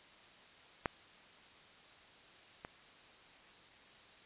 clicks, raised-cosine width 0.5 ms, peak -17 / -29 dBFS, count 2, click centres 0.858 / 2.649 s, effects white hiss -59 dBFS RMS until 4.25 s + resampled to 8000 Hz

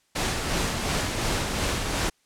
pink noise with tremolo, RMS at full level -25 dBFS, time 0.15-2.1 s, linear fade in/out 10 ms, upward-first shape sine, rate 2.8 Hz, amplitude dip 35%, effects white hiss -67 dBFS RMS until 2.25 s + low-pass 9000 Hz 12 dB/octave

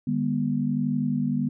sine tone cluster, 150.4 / 201.7 / 243.1 Hz, D3 / G3 / B3, +42 / +50 / -27 cents, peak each -28 / -28 / -25 dBFS, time 0.07-1.49 s, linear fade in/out 5 ms, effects none

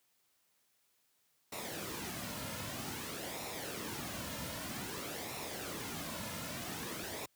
pink noise with flanger, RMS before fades -42 dBFS, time 1.52-7.26 s, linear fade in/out 5 ms, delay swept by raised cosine 0.63 to 2.63 ms, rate 0.52 Hz, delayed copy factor -0.55, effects white hiss -75 dBFS RMS until 7.35 s + high-pass 80 Hz 12 dB/octave

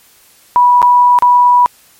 sine tone with dropouts, 979 Hz, B5, 15 cents flat, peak -4 dBFS, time 0.56-1.66 s, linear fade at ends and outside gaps 0 ms, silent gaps 0.818-0.827 / 1.188-1.223 s, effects white hiss -46 dBFS RMS until 1.99 s + MP3 64 kbps

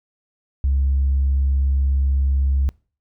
sine tone, 68.1 Hz, C#2, 30 cents flat, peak -14 dBFS, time 0.64-2.69 s, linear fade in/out 0 ms, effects noise-tail reverb RT60 0.4 s tail -25 dB re dry + tanh soft clip ceiling -12 dBFS

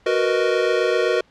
square chord, B major seventh, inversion second, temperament equal, 370 / 466.2 / 493.9 / 622.3 Hz, F#4 / A#4 / B4 / D#5, 0 / 0 / 0 / 0 cents, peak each -23 / -22 / -24 / -25 dBFS, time 0.06-1.21 s, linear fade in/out 5 ms, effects pink hiss -56 dBFS RMS until 1.3 s + low-pass 4000 Hz 12 dB/octave

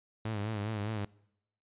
sawtooth tone with vibrato, 106.2 Hz, G#2, 39 cents sharp, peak -29 dBFS, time 0.25-1.05 s, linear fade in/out 5 ms, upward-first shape sine, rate 4.9 Hz, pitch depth 85 cents each way, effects noise-tail reverb RT60 0.8 s tail -24 dB re dry + resampled to 8000 Hz

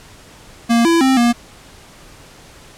square tone with pitch steps, 233.4 / 334.6 / 263.8 / 237.7 Hz, A#3 / E4 / C4 / A#3, +2 / +26 / +14 / +34 cents, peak -11 dBFS, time 0.69-1.33 s, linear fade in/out 20 ms, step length 160 ms, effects pink hiss -42 dBFS RMS until 2.77 s + low-pass 10000 Hz 12 dB/octave

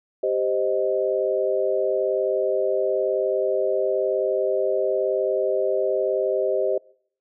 sine chord, C minor, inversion second, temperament equal, 392 / 523.3 / 622.3 Hz, G4 / C5 / Eb5, 0 / 0 / 0 cents, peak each -24 dBFS, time 0.23-6.78 s, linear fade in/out 5 ms, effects noise-tail reverb RT60 0.6 s tail -24 dB re dry

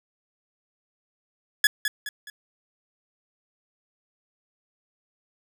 sawtooth tone with echo, 1695 Hz, G#6, 35 cents sharp, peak -11 dBFS, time 1.64-1.67 s, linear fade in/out 2 ms, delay 210 ms, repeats 3, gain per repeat -8 dB, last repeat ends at 2.3 s, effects none

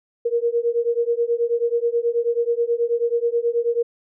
sine beating tone pair, 466.2 / 475.5 Hz, A#4 / A#4, 0 / +34 cents, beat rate 9.3 Hz, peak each -21 dBFS, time 0.25-3.83 s, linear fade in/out 10 ms, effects none

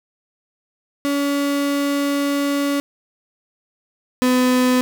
35% pulse tone pair in turn, 283.3 / 252.4 Hz, C#4 / B3, +38 / +38 cents, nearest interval major second, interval 200 cents, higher first, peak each -16 / -12 dBFS, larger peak second, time 1.05-2.8 / 4.22-4.81 s, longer first, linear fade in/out 0 ms, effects none

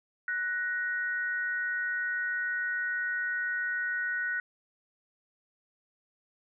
sine tone pair together, 1482.3 / 1880 Hz, F#6 / A#6, +3 / +14 cents, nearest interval major third, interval 411 cents, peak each -30 / -34 dBFS, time 0.28-4.4 s, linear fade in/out 2 ms, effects none

